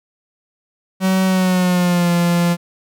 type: tone with pitch glide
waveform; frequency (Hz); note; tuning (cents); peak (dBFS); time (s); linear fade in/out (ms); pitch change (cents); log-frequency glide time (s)
45% pulse; 188.6 to 172.95; F#3 to F3; +33 to -17; -13; 1-2.57; 50; -150; 1.25-2.11
effects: none